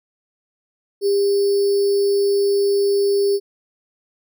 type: tone with sample-and-hold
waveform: sine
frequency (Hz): 400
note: G4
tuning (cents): +35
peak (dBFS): -14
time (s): 1.01-3.4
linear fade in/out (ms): 50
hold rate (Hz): 4900
effects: none